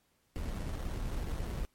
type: noise with sample-and-hold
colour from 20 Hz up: brown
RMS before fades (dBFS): -36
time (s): 0.36-1.65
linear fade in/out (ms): 0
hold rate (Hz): 2450
effects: pink hiss -73 dBFS RMS until 1.74 s + MP3 64 kbps